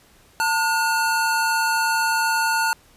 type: tone pair together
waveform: square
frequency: 897.1 / 1441 Hz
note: A5 / F#6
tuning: +33 / -46 cents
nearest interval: minor sixth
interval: 821 cents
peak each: -22 dBFS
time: 0.4-2.73 s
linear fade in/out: 0 ms
effects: pink hiss -54 dBFS RMS until 2.96 s + resampled to 32000 Hz